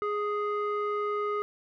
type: tone with low-pass filter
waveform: square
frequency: 415.3 Hz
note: G#4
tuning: in tune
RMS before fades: -30 dBFS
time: 0.02-1.42 s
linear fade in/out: 0 ms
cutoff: 1500 Hz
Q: 4.3
effects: none